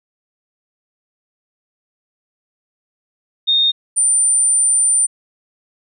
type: tone pair in turn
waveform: sine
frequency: 3682 / 9129 Hz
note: A#7 / C#9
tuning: -22 / +50 cents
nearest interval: octave + major third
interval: 1572 cents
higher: second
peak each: -11 dBFS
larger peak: neither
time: 3.47-3.72 / 3.96-5.07 s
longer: second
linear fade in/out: 20 ms
effects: none